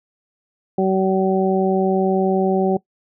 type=harmonic tone; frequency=190.1 Hz; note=F#3; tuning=47 cents sharp; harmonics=1 / 2 / 3 / 4; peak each=-19 / -18 / -24 / -23 dBFS; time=0.78-2.77 s; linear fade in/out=5 ms; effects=noise-tail reverb RT60 0.1 s tail -20 dB re dry